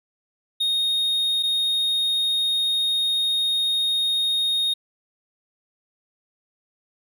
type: tone pair in turn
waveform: triangle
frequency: 3714 / 3714 Hz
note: A#7 / A#7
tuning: -7 / -7 cents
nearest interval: unison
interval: 0 cents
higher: neither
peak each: -18 / -18 dBFS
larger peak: neither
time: 0.6-1.43 / 1.43-4.74 s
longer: second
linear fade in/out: 10 ms
effects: none